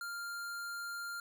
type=tone; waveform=square; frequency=1396.9 Hz; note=F6; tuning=in tune; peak=-40 dBFS; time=0.01-1.2 s; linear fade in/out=2 ms; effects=none